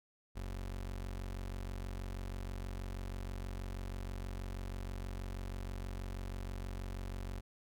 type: tone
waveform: 30% pulse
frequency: 46.25 Hz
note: F#1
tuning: in tune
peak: -37 dBFS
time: 0.35-7.41 s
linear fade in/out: 20 ms
effects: none